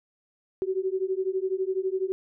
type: beating tone pair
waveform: sine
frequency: 372.6 / 384.6 Hz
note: F#4 / G4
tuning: +12 / -33 cents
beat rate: 12 Hz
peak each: -28 dBFS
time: 0.62-2.12 s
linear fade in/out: 0 ms
effects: none